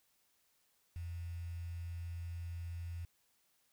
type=tone with quantisation; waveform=sine; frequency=85.4 Hz; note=F2; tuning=38 cents flat; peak=-40 dBFS; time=0.96-3.05 s; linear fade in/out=0 ms; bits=10; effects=white hiss -75 dBFS RMS until 3.72 s